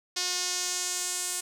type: tone with band-pass filter sweep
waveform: sawtooth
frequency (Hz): 360.6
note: F#4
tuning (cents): -45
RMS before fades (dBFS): -31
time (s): 0.16-1.41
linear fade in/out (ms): 10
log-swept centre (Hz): 5300 to 8500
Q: 2.2
effects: none